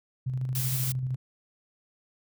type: tone with tremolo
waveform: sine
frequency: 128.7 Hz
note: C3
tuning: 28 cents flat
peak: -26 dBFS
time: 0.26-1.16 s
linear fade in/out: 10 ms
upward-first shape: square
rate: 13 Hz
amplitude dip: 35%
type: noise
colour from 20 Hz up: blue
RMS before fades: -32 dBFS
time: 0.55-0.92 s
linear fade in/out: 2 ms
effects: none